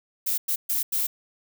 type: noise bursts at uneven times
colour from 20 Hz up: violet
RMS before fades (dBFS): -25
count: 4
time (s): 0.26-0.38 / 0.48-0.56 / 0.69-0.83 / 0.92-1.07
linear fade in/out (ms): 10
effects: none